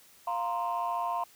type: chord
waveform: sine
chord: F suspended fourth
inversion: none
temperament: equal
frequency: 698.5 / 932.3 / 1046.5 Hz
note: F5 / Bb5 / C6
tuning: 0 / 0 / 0 cents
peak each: -32 dBFS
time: 0.27-1.24 s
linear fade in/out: 5 ms
effects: tanh soft clip ceiling -23 dBFS + white hiss -58 dBFS RMS until 1.35 s